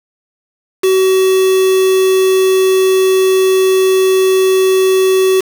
triangle tone with quantisation, 378 Hz, F#4, 37 cents sharp, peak -6 dBFS, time 0.83-5.41 s, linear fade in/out 10 ms, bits 3, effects none

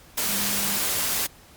sine tone in noise, 201.2 Hz, G3, 45 cents sharp, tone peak -34 dBFS, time 0.28-0.79 s, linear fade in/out 10 ms, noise white, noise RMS -25 dBFS, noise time 0.17-1.27 s, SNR -12 dB, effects pink hiss -51 dBFS RMS until 1.56 s + Opus 48 kbps

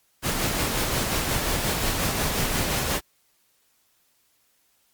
pink noise with tremolo, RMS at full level -24 dBFS, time 0.22-3.01 s, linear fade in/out 50 ms, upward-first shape sine, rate 5.6 Hz, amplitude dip 30%, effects white hiss -66 dBFS RMS until 4.93 s + Opus 48 kbps

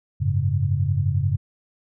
sine chord, F# suspended second, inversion none, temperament equal, 92.5 / 103.83 / 138.59 Hz, F#2 / G#2 / C#3, 0 / 0 / 0 cents, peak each -23 dBFS, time 0.2-1.37 s, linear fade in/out 20 ms, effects none

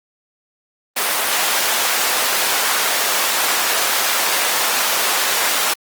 pink high-pass noise, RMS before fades -18 dBFS, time 0.96-5.74 s, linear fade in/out 10 ms, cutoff 730 Hz, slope 12 dB/octave, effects Opus 32 kbps

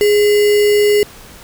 sine tone with sample-and-hold, 415.3 Hz, G#4, in tune, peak -8 dBFS, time 0.01-1.03 s, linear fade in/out 0 ms, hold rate 2450 Hz, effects pink hiss -38 dBFS RMS until 1.43 s

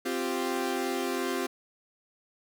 sawtooth chord, C suspended fourth, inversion none, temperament equal, 261.6 / 349.2 / 392 Hz, C4 / F4 / G4, 0 / 0 / 0 cents, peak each -29 dBFS, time 0.05-1.47 s, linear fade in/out 10 ms, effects none

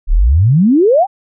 sine exponential sweep, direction up, 30.84 to 830.6 Hz, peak -6 dBFS, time 0.07-1.07 s, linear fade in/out 50 ms, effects none

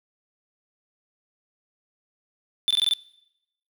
triangle tone bursts, 3528 Hz, A7, 4 cents sharp, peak -16 dBFS, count 6, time 2.68-2.936 s, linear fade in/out 0 ms, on 26 ms, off 20 ms, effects noise-tail reverb RT60 0.8 s tail -22 dB re dry

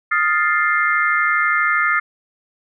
sine chord, F dominant seventh, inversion third, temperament equal with one note detuned, 1244.5 / 1396.9 / 1760 / 2103 Hz, Eb6 / F6 / A6 / C7, 0 / 0 / 0 / +8 cents, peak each -20 dBFS, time 0.11-2 s, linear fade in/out 10 ms, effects none

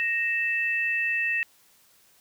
sine tone pair together, 1864.7 / 2640 Hz, A#6 / E7, 0 / +2 cents, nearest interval tritone, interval 602 cents, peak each -26 dBFS, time 0-1.43 s, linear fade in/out 0 ms, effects white hiss -60 dBFS RMS until 2.2 s

